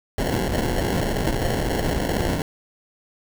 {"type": "noise with sample-and-hold", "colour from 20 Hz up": "pink", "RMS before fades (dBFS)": -23, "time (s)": [0.18, 2.42], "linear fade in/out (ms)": 0, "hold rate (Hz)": 1225, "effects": []}